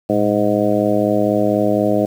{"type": "harmonic tone with a mistuned harmonic", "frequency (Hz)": 104.1, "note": "G#2", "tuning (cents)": 5, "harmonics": [1, 2, 3, 4, 5, 6, 7], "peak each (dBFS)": [-26, -20, -19, -23, -20, -19, -26], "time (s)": [0.09, 2.06], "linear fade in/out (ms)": 10, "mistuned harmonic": 1, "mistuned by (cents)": 130, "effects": ["7-bit"]}